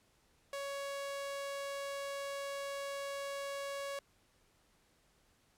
sawtooth tone, 558 Hz, C#5, 11 cents sharp, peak -35 dBFS, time 0.53-3.99 s, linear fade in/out 2 ms, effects pink hiss -71 dBFS RMS until 5.57 s + low-pass 12000 Hz 12 dB/octave

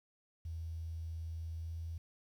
sine tone with pitch glide, 81.8 to 82.51 Hz, E2 to E2, -13 to +2 cents, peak -39 dBFS, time 0.45-1.98 s, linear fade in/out 5 ms, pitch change +15 cents, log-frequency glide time 1.6-1.72 s, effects 11-bit

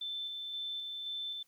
sine tone with tremolo, 3535 Hz, A7, 7 cents sharp, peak -36 dBFS, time 0.01-1.43 s, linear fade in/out 5 ms, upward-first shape square, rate 1.9 Hz, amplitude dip 25%, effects white hiss -72 dBFS RMS until 1.47 s

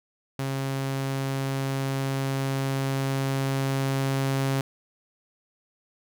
sawtooth tone with level ramp, 135.5 Hz, C#3, 39 cents flat, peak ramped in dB -23 to -19 dBFS, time 0.39-4.61 s, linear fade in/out 2 ms, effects none

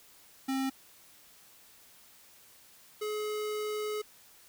square tone pair in turn, 266.7 / 424.2 Hz, C4 / G#4, +33 / +37 cents, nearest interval minor sixth, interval 804 cents, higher second, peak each -30 / -33 dBFS, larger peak first, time 0.48-0.7 / 3.01-4.02 s, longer second, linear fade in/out 10 ms, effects white hiss -58 dBFS RMS until 4.48 s

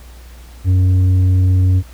sine tone with tanh clipping, 92.5 Hz, F#2, in tune, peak -10 dBFS, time 0.64-1.83 s, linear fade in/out 50 ms, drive 5 dB, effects added 60 Hz sine -35 dBFS peak until 1.93 s + pink hiss -45 dBFS RMS until 1.93 s

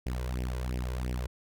sawtooth tone with flanger, 62.3 Hz, B1, 16 cents sharp, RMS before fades -33 dBFS, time 0.06-1.27 s, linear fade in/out 5 ms, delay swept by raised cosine 0.36 to 2.06 ms, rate 2.9 Hz, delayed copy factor +0.8, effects none

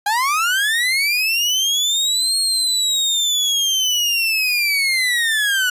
30% pulse linear two-way sweep, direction up then down, 796 to 4286 to 1457 Hz, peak -13 dBFS, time 0.06-5.7 s, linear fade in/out 5 ms, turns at 2.38 s, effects resampled to 32000 Hz

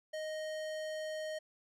square tone with low-pass filter, 622.3 Hz, D#5, in tune, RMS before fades -40 dBFS, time 0.13-1.39 s, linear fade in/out 10 ms, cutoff 9000 Hz, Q 0.53, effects none

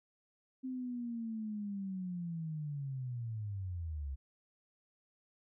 sine linear sweep, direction down, 261.6 to 65.41 Hz, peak -37 dBFS, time 0.63-4.16 s, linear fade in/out 20 ms, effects none

